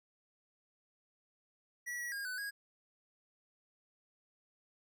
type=tone with pitch steps; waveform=square; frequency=1938 / 1926 / 1623 / 1500 / 1644 Hz; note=B6 / B6 / G#6 / F#6 / G#6; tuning=-33 / -44 / -40 / +23 / -18 cents; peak=-39 dBFS; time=1.86-2.51 s; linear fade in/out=20 ms; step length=130 ms; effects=none